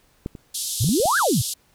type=clicks; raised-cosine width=3 ms; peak=-14 / -24 / -18 / -19 / -24 / -18 dBFS; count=6; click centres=0.261 / 0.352 / 0.843 / 0.891 / 1.001 / 1.056 s
type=band-pass noise; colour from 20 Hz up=white; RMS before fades=-28 dBFS; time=0.54-1.54 s; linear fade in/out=10 ms; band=3300 to 12000 Hz; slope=48 dB/octave
type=exponential two-way sweep; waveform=sine; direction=up then down; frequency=95.5 to 1706 to 95.5 Hz; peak=-17 dBFS; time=0.8-1.42 s; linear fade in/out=10 ms; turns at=1.18 s
effects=pink hiss -60 dBFS RMS until 1.74 s